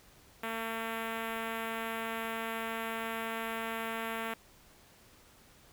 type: tone with notch filter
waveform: 5% pulse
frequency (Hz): 225.8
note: A3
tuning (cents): +45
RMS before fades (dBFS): -37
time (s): 0.43-4.34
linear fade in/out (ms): 5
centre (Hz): 6000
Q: 0.67
effects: pink hiss -60 dBFS RMS until 5.72 s